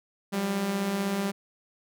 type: beating tone pair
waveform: sawtooth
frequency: 182.5 / 198.5 Hz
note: F#3 / G3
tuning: -24 / +22 cents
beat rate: 16 Hz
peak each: -32 / -23 dBFS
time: 0.32-1.32 s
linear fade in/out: 20 ms
effects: none